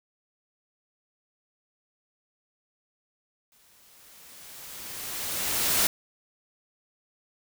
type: noise with exponential growth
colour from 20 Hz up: white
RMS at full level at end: -22 dBFS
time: 3.52-5.87 s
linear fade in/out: 1 ms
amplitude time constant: 510 ms
effects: none